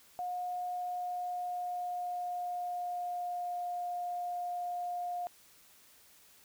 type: tone with pitch glide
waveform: sine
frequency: 719 to 709.1 Hz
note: F#5 to F5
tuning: -50 to +26 cents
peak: -34 dBFS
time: 0.19-5.27 s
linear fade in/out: 0 ms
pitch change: -24 cents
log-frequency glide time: 0.67-3.54 s
effects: white hiss -61 dBFS RMS until 6.44 s